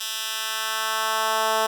10% pulse tone with high-pass filter sweep, 220 Hz, A3, in tune, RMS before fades -25 dBFS, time 0-1.67 s, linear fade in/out 10 ms, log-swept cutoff 3300 to 600 Hz, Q 1, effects none

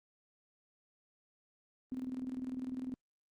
sine tone with tremolo, 256.9 Hz, C4, 32 cents flat, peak -35 dBFS, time 1.92-2.94 s, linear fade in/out 0 ms, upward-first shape square, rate 20 Hz, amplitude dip 60%, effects Opus 32 kbps

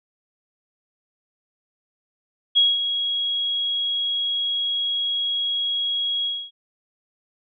sine tone with ADSR envelope, 3310 Hz, G#7, 6 cents flat, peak -12 dBFS, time 2.55-6.51 s, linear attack 24 ms, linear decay 200 ms, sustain -9 dB, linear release 260 ms, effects none

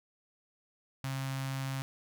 sawtooth tone with notch filter, 134.3 Hz, C3, 46 cents sharp, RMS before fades -36 dBFS, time 1.04-1.82 s, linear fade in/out 0 ms, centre 410 Hz, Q 0.66, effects none

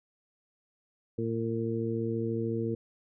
harmonic tone, 114.1 Hz, A#2, 37 cents flat, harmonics 1 / 2 / 3 / 4, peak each -34 / -34 / -34 / -34 dBFS, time 1.18-2.75 s, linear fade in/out 5 ms, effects none

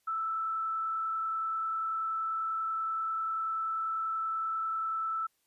sine tone with frequency modulation, 1319 Hz, E6, 1 cent sharp, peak -30 dBFS, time 0.07-5.27 s, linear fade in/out 10 ms, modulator 30.3 Hz, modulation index 0.43, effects white hiss -75 dBFS RMS until 5.46 s + resampled to 32000 Hz

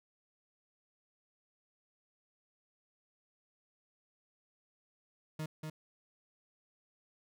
40% pulse tone with echo, 155.56 Hz, D#3, in tune, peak -36 dBFS, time 5.39-5.46 s, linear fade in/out 5 ms, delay 240 ms, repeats 1, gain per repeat -3 dB, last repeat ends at 5.7 s, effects none

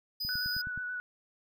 square tone, 4978 Hz, D#8, in tune, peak -33 dBFS, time 0.2-0.62 s, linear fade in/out 10 ms
click train, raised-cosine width 5 ms, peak -32 dBFS, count 6, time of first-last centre 0.25-0.776 s, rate 9.5 Hz
sine tone with vibrato, 1480 Hz, F#6, in tune, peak -34 dBFS, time 0.29-1 s, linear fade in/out 0 ms, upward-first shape square, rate 8.3 Hz, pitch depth 14 cents each way
effects none

